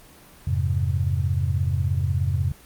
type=chord; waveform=sine; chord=F minor; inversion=none; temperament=equal with one note detuned; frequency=87.31 / 103.83 / 133.64 Hz; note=F2 / Ab2 / C3; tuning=0 / 0 / +37 cents; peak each=-23 / -26 / -25 dBFS; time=0.47-2.52 s; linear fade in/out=5 ms; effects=pink hiss -49 dBFS RMS until 2.65 s + Opus 24 kbps